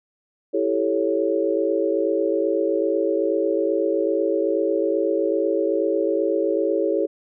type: chord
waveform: sine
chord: A dominant seventh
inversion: second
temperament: equal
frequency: 329.6 / 392 / 440 / 554.4 Hz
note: E4 / G4 / A4 / C#5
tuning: 0 / 0 / 0 / 0 cents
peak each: -24 dBFS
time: 0.53-7.07 s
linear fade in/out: 20 ms
effects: none